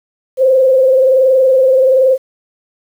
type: tone with frequency modulation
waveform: sine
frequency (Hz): 523.3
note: C5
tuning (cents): 0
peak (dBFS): -6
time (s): 0.37-2.18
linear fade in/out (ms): 50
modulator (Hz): 21.2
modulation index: 0.71
effects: 7-bit